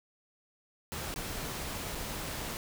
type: noise with dropouts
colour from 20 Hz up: pink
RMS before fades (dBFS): -38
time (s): 0.92-2.57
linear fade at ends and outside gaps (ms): 0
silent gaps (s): 1.141-1.16 / 1.949-1.953
effects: none